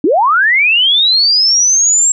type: linear sweep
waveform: sine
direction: up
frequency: 263.9 to 7600 Hz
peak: -7 dBFS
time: 0.04-2.12 s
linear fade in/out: 2 ms
effects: none